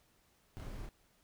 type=noise with echo; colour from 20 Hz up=brown; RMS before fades=-45 dBFS; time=0.57-0.86 s; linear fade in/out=0 ms; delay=29 ms; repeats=1; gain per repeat=-2 dB; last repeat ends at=0.889 s; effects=pink hiss -71 dBFS RMS until 1.23 s